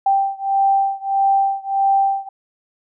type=beating tone pair; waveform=sine; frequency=784 / 785.6 Hz; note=G5 / G5; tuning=0 / +4 cents; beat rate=1.6 Hz; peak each=-17 / -18 dBFS; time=0.06-2.29 s; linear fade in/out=5 ms; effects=none